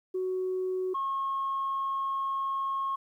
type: tone pair in turn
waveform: sine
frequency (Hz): 371.5 / 1085.3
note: F#4 / C#6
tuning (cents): +7 / -37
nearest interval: octave + perfect fifth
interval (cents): 1856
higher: second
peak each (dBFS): -27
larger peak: neither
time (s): 0.14-0.94 / 0.94-2.96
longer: second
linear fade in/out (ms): 10
effects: tanh soft clip ceiling -24 dBFS + 11-bit